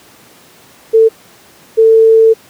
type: tone pair in turn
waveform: sine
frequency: 447 / 447 Hz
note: A4 / A4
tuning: +27 / +27 cents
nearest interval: unison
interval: 0 cents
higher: neither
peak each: -3 dBFS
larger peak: neither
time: 0.93-1.09 / 1.77-2.34 s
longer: second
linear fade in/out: 20 ms
effects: pink hiss -42 dBFS RMS until 2.49 s + high-pass 150 Hz 12 dB/octave